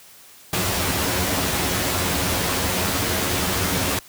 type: noise with comb filter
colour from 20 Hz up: pink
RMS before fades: -22 dBFS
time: 0.53-3.99 s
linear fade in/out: 2 ms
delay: 11 ms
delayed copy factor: +0.6
effects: white hiss -47 dBFS RMS until 4.08 s + high-pass 60 Hz 12 dB/octave